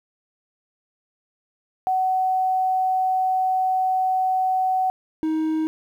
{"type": "tone pair in turn", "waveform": ["sine", "triangle"], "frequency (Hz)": [750, 315.3], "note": ["F#5", "D#4"], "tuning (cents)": [23, 23], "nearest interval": "octave + minor third", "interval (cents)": 1500, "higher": "first", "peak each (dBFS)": -18, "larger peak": "neither", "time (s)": [[1.87, 4.9], [5.23, 5.67]], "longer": "first", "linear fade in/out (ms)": 0, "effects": ["9-bit"]}